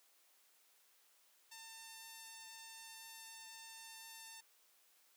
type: tone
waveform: 5% pulse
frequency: 899 Hz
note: A5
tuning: 37 cents sharp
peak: -40 dBFS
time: 1.51-4.41 s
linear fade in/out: 10 ms
effects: white hiss -71 dBFS RMS until 5.16 s + high-pass 400 Hz 12 dB/octave